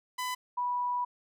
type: tone pair in turn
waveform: sawtooth / sine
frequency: 1002 / 980.8 Hz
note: B5 / B5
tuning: +25 / -12 cents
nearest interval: unison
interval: 37 cents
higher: first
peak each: -28 dBFS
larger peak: neither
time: 0.18-0.35 / 0.57-1.05 s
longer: second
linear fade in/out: 10 ms
effects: none